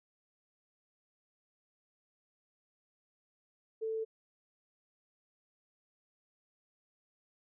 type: tone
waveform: sine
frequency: 443.4 Hz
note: A4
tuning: 13 cents sharp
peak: -33 dBFS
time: 3.81-4.05 s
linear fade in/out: 20 ms
effects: none